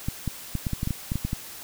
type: clicks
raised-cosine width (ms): 5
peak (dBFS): -14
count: 12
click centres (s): 0.085 / 0.277 / 0.553 / 0.668 / 0.733 / 0.831 / 0.874 / 0.907 / 1.119 / 1.156 / 1.25 / 1.331
effects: white hiss -41 dBFS RMS until 1.63 s